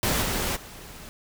pink noise with level steps, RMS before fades -24 / -27 / -43 dBFS, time 0.03-1.09 s, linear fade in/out 0 ms, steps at 0.21 / 0.55 s, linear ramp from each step 20 ms, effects none

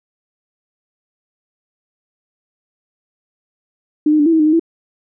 sine tone with pitch steps, 301.7 / 306.5 / 292.7 / 331.2 / 320.4 / 304.8 / 309.9 / 330.8 Hz, D4 / D#4 / D4 / E4 / E4 / D#4 / D#4 / E4, +47 / -26 / -6 / +8 / -49 / -36 / -7 / +6 cents, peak -9 dBFS, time 4.06-4.596 s, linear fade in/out 5 ms, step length 67 ms, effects none

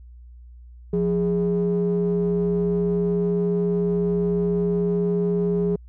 triangle ring-modulated tone, 118.2 Hz, A#2, 24 cents sharp, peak -13 dBFS, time 0.93-5.76 s, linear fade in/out 5 ms, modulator 294 Hz, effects tanh soft clip ceiling -12 dBFS + added 60 Hz sine -41 dBFS peak until 5.88 s

